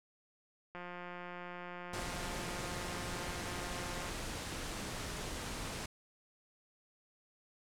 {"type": "click train", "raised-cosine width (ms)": 0.5, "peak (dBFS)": -31, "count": 592, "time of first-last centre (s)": [0.75, 4.089], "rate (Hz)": 177}
{"type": "low-pass noise", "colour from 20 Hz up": "pink", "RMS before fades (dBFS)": -42, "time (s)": [1.93, 5.86], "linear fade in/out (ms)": 5, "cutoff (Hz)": 10000, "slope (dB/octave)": 24}
{"effects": []}